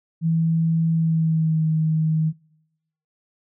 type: tone with pitch glide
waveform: sine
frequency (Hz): 163.5 to 157.93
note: E3 to D#3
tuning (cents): -14 to +26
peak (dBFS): -17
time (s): 0.21-2.33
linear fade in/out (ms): 50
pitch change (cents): -60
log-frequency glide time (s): 0.92-1.66
effects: noise-tail reverb RT60 0.8 s tail -23 dB re dry